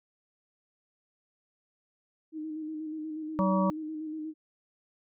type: tone with vibrato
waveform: sine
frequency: 311.1 Hz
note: D#4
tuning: in tune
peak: -34 dBFS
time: 2.32-4.34 s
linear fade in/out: 50 ms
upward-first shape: square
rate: 8.3 Hz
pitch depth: 27 cents each way
type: harmonic tone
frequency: 190 Hz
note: F#3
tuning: 46 cents sharp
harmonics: 1 / 3 / 5 / 6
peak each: -25 / -30 / -32 / -33 dBFS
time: 3.39-3.7 s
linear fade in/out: 0 ms
effects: none